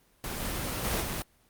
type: noise with level steps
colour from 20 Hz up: pink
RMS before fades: -35 / -33 / -29 / -33 dBFS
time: 0.24-1.22 s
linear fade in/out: 0 ms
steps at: 0.4 / 0.84 / 1.01 s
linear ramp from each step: 10 ms
effects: pink hiss -65 dBFS RMS until 1.49 s + Opus 24 kbps